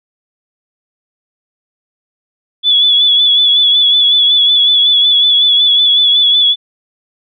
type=tone with vibrato; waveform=sine; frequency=3424 Hz; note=A7; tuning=48 cents flat; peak=-6 dBFS; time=2.63-6.56 s; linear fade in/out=50 ms; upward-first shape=sine; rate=5.4 Hz; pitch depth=41 cents each way; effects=none